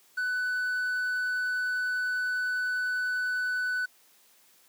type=tone with quantisation; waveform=triangle; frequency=1495 Hz; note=F#6; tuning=17 cents sharp; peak=-25 dBFS; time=0.17-3.86 s; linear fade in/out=10 ms; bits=9; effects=white hiss -61 dBFS RMS until 4.68 s + high-pass 200 Hz 12 dB/octave